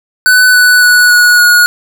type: tone with pitch steps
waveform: square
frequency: 1499 / 1486.1 / 1473.2 / 1460.5 / 1447.9 Hz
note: F#6 / F#6 / F#6 / F#6 / F#6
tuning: +22 / +7 / -8 / -23 / -38 cents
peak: -4 dBFS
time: 0.26-1.66 s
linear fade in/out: 0 ms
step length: 280 ms
effects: none